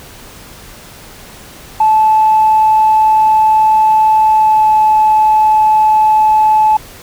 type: tone with pitch glide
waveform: sine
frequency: 869 to 863 Hz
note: A5 to A5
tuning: -22 to -34 cents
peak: -5 dBFS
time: 1.8-6.77 s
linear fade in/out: 5 ms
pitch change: -12 cents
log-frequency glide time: 4.25-4.73 s
effects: tanh soft clip ceiling -1 dBFS + pink hiss -35 dBFS RMS until 7.02 s